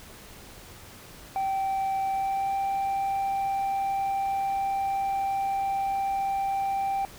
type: tone with pitch glide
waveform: sine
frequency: 776 to 784.6 Hz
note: G5 to G5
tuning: -18 to +1 cents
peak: -22 dBFS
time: 1.36-7.05 s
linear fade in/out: 0 ms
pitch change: +19 cents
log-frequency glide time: 2.09-2.57 s
effects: tanh soft clip ceiling -24 dBFS + pink hiss -47 dBFS RMS until 7.18 s